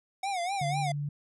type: tone with vibrato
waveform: square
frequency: 743 Hz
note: F#5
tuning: 7 cents sharp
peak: -30 dBFS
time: 0.23-0.92 s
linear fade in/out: 5 ms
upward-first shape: sine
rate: 4 Hz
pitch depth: 140 cents each way
type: tone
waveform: sine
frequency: 145.1 Hz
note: D3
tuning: 21 cents flat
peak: -30 dBFS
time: 0.61-1.09 s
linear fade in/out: 5 ms
effects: resampled to 24000 Hz